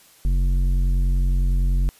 triangle tone with tanh clipping, 45.37 Hz, F#1, 33 cents flat, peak -18 dBFS, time 0.25-1.89 s, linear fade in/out 0 ms, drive 14 dB, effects white hiss -52 dBFS RMS until 1.99 s + resampled to 32000 Hz

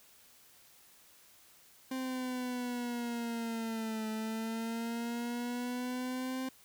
40% pulse exponential two-way sweep, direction down then up, 261.6 to 217.9 to 261.6 Hz, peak -34 dBFS, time 1.91-6.49 s, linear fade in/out 5 ms, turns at 4.09 s, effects white hiss -61 dBFS RMS until 6.64 s

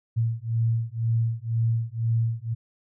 sine beating tone pair, 113.6 / 115.6 Hz, A#2 / A#2, -44 / -14 cents, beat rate 2 Hz, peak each -25 dBFS, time 0.16-2.55 s, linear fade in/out 20 ms, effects none

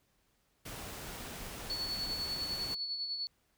pink noise, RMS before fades -44 dBFS, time 0.65-2.75 s, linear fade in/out 10 ms
sine tone with tremolo, 4425 Hz, C#8, 4 cents flat, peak -33 dBFS, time 1.7-3.27 s, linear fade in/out 0 ms, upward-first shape sine, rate 10 Hz, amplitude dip 45%
effects pink hiss -74 dBFS RMS until 3.57 s

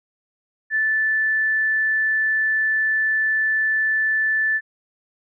sine tone, 1754 Hz, A6, 6 cents flat, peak -17 dBFS, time 0.7-4.61 s, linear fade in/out 50 ms, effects none

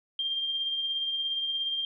sine tone with tremolo, 3188 Hz, G7, 28 cents sharp, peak -26 dBFS, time 0.19-1.85 s, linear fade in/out 2 ms, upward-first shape triangle, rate 17 Hz, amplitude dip 40%, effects none

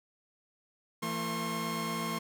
sawtooth tone cluster, 167.4 / 226 / 1073 Hz, E3 / A3 / C6, +27 / +47 / +43 cents, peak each -34 / -33 / -32 dBFS, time 1.02-2.19 s, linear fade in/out 10 ms, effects none

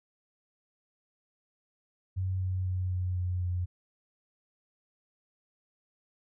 sine tone with pitch steps, 93.6 / 92.74 / 91.89 / 91.04 / 90.2 / 89.37 Hz, F#2 / F#2 / F#2 / F#2 / F#2 / F2, +20 / +5 / -11 / -28 / -44 / +40 cents, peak -28 dBFS, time 2.16-3.66 s, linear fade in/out 20 ms, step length 250 ms, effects none

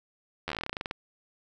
slowing click train, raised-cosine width 0.3 ms, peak -16 dBFS, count 17, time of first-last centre 0.48-0.911 s, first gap 11 ms, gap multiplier 1.11, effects none

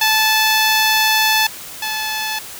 10% pulse tone pair in turn, 872 / 867 Hz, A5 / A5, -16 / -26 cents, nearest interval unison, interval 10 cents, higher first, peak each -4 / -12 dBFS, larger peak first, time 0.01-1.47 / 1.82-2.39 s, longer first, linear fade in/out 5 ms, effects white hiss -33 dBFS RMS until 2.59 s

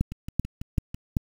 two click trains, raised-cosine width 5 ms, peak -22 / -10 dBFS, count 6 / 4, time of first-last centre 0.12-0.945 / 0.01-1.168 s, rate 6.06 / 2.59 Hz, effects 7-bit

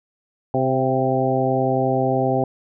harmonic tone with a mistuned harmonic, 130.81 Hz, C3, in tune, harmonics 1 / 2 / 3 / 4 / 5 / 6, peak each -24 / -24 / -24 / -24 / -24 / -24 dBFS, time 0.54-2.44 s, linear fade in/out 2 ms, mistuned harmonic 5, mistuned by +32 cents, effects none

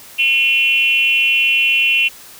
sine tone with frequency modulation, 2724 Hz, F7, 44 cents flat, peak -11 dBFS, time 0.18-2.09 s, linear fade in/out 20 ms, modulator 280 Hz, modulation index 0.84, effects white hiss -39 dBFS RMS until 2.39 s

